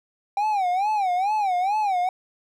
triangle tone with vibrato, 784 Hz, G5, in tune, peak -18 dBFS, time 0.37-2.09 s, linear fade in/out 2 ms, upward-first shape sine, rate 2.3 Hz, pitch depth 170 cents each way, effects none

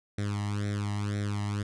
sawtooth tone with flanger, 102.6 Hz, G#2, 21 cents flat, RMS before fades -31 dBFS, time 0.18-1.63 s, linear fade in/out 5 ms, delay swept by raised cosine 0.52 to 1.02 ms, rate 2 Hz, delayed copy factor +0.9, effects resampled to 22050 Hz

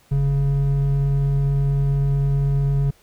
triangle tone pair together, 43.28 / 139 Hz, F1 / C#3, -15 / +5 cents, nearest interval octave + minor sixth, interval 2020 cents, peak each -22 / -15 dBFS, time 0.11-2.91 s, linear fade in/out 10 ms, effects pink hiss -56 dBFS RMS until 3.02 s

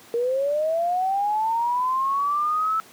sine linear sweep, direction up, 462.6 to 1318.5 Hz, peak -20 dBFS, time 0.14-2.8 s, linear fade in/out 0 ms, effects pink hiss -48 dBFS RMS until 2.92 s + high-pass 200 Hz 12 dB/octave

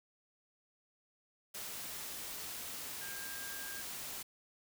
sine tone in noise, 1607 Hz, G6, 43 cents sharp, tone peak -47 dBFS, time 3.01-3.82 s, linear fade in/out 10 ms, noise white, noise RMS -44 dBFS, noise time 1.54-4.23 s, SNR -6 dB, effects none

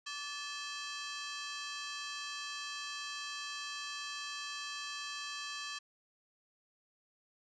15% pulse ring-modulated tone, 1447 Hz, F#6, 39 cents flat, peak -30 dBFS, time 0.06-5.79 s, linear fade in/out 10 ms, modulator 291 Hz, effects resampled to 22050 Hz

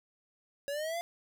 square linear sweep, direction up, 554.4 to 699 Hz, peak -34 dBFS, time 0.68-1.01 s, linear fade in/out 0 ms, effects none

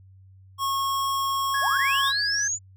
square tone, 1093 Hz, C#6, 25 cents flat, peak -24 dBFS, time 0.58-2.13 s, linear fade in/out 50 ms
triangle tone with vibrato, 1661.2 Hz, G#6, in tune, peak -24 dBFS, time 1.54-2.48 s, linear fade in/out 5 ms, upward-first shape triangle, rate 4.9 Hz, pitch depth 11 cents each way
sine linear sweep, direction up, 513 to 7100 Hz, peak -24 dBFS, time 1.61-2.59 s, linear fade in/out 50 ms
effects added 95 Hz sine -48 dBFS peak until 2.76 s

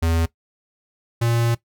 square tone pair in turn, 82.6 / 117.13 Hz, E2 / A#2, +4 / +9 cents, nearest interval tritone, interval 605 cents, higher second, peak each -18 dBFS, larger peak neither, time 0.02-0.26 / 1.21-1.55 s, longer second, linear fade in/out 10 ms, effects noise-tail reverb RT60 0.1 s tail -17 dB re dry

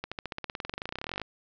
accelerating click train, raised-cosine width 0.3 ms, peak -18 dBFS, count 30, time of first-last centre 0.04-1.217 s, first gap 76 ms, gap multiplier 0.95, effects resampled to 16000 Hz + 10-bit

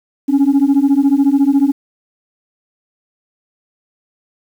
sine beating tone pair, 271.3 / 285.3 Hz, C#4 / C#4, -37 / +50 cents, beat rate 14 Hz, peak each -10 dBFS, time 0.28-1.72 s, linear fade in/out 20 ms, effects tanh soft clip ceiling -6 dBFS + 7-bit

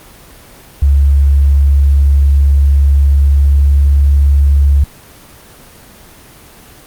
sine tone with pitch glide, 70 to 70.45 Hz, C#2 to C#2, +18 to +29 cents, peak -5 dBFS, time 0.82-4.84 s, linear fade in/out 5 ms, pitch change +11 cents, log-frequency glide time 2.89-3.97 s, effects pink hiss -38 dBFS RMS until 6.86 s + Opus 24 kbps

